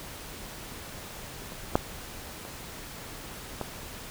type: clicks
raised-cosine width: 1 ms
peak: -27 / -6 / -26 / -17 dBFS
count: 4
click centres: 1.521 / 1.755 / 2.451 / 3.613 s
effects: pink hiss -42 dBFS RMS until 4.1 s